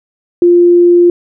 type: tone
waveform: sine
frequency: 349.2 Hz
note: F4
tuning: in tune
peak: -3 dBFS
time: 0.42-1.1 s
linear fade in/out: 2 ms
effects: none